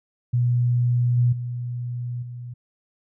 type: tone with level steps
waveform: sine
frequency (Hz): 121.8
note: B2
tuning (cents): -24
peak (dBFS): -17 / -15 / -26 / -32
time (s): 0.33-2.54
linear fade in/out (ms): 10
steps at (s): 1.17 / 1.32 / 2.22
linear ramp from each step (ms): 10
effects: none